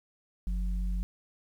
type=tone pair together; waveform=sine; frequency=47.64 / 180 Hz; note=G1 / F#3; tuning=-49 / -47 cents; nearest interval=octave + major seventh; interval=2302 cents; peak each=-28 / -40 dBFS; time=0.47-1.03 s; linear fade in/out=0 ms; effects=10-bit